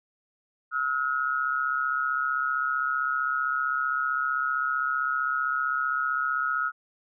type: tone pair together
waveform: sine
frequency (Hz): 1296 / 1431.5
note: E6 / F6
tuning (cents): -30 / +42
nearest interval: major second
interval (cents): 172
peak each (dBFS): -27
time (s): 0.71-6.72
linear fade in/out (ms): 50
effects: none